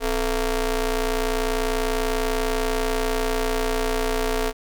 sawtooth ring-modulated tone, 233.1 Hz, A#3, in tune, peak -14 dBFS, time 0-4.53 s, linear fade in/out 50 ms, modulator 203 Hz, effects none

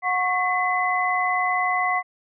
sine tone cluster, 729 / 1102 / 2021 Hz, F#5 / C#6 / B6, -26 / -11 / +39 cents, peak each -24 dBFS, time 0.02-2.03 s, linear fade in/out 50 ms, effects none

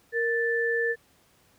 sine tone pair together, 466.2 / 1760.1 Hz, A#4 / A6, 0 / 0 cents, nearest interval octave + major seventh, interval 2300 cents, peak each -26 dBFS, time 0.12-0.96 s, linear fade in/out 50 ms, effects pink hiss -62 dBFS RMS until 1.58 s + high-pass 60 Hz 12 dB/octave

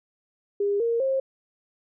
sine tone with pitch steps, 404.6 / 464.8 / 533.9 Hz, G#4 / A#4 / C5, -45 / -5 / +35 cents, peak -21 dBFS, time 0.6-1.2 s, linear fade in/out 5 ms, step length 200 ms, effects none

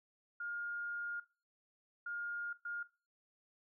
sine tone bursts at uneven times, 1417 Hz, F6, 25 cents sharp, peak -39 dBFS, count 3, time 0.4-1.2 / 2.06-2.53 / 2.65-2.83 s, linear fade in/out 5 ms, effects noise-tail reverb RT60 0.3 s tail -17 dB re dry

